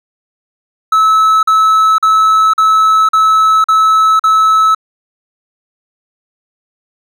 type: tone bursts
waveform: triangle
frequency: 1300 Hz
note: E6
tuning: 24 cents flat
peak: -4 dBFS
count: 7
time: 0.92-4.748 s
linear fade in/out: 5 ms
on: 510 ms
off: 43 ms
effects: none